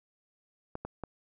clicks, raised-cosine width 1 ms, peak -23 dBFS, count 3, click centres 0.754 / 0.85 / 1.037 s, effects none

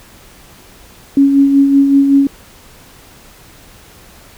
sine tone with tremolo, 277.4 Hz, C#4, 1 cent sharp, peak -4 dBFS, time 1.17-2.27 s, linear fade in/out 2 ms, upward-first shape sine, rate 5.3 Hz, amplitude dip 45%, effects pink hiss -41 dBFS RMS until 4.37 s

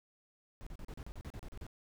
brown noise bursts, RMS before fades -45 dBFS, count 12, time 0.61-1.666 s, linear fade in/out 0 ms, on 55 ms, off 36 ms, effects none

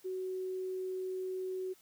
sine tone, 373.2 Hz, F#4, 15 cents sharp, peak -35 dBFS, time 0.04-1.74 s, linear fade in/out 20 ms, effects white hiss -64 dBFS RMS until 1.81 s

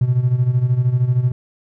triangle tone with tremolo, 124.7 Hz, B2, 17 cents sharp, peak -7 dBFS, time 0.01-1.32 s, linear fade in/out 5 ms, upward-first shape sine, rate 13 Hz, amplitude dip 80%, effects tanh soft clip ceiling -8 dBFS

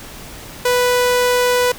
sawtooth tone, 493.9 Hz, B4, in tune, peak -9 dBFS, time 0.65-1.72 s, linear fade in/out 5 ms, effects pink hiss -35 dBFS RMS until 1.78 s

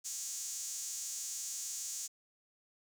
sawtooth tone with high-pass filter, 273.6 Hz, C#4, 23 cents flat, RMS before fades -41 dBFS, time 0.04-2.08 s, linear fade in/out 20 ms, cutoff 6700 Hz, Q 3.8, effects none

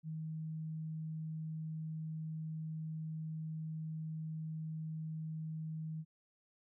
sine tone, 158.1 Hz, D#3, 28 cents sharp, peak -39 dBFS, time 0.03-6.05 s, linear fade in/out 50 ms, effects none

